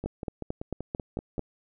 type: two click trains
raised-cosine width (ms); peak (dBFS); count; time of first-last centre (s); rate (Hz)
2; -17 / -21; 7 / 8; 0.06-1.393 / 0.04-1.381; 4.5 / 5.22
effects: none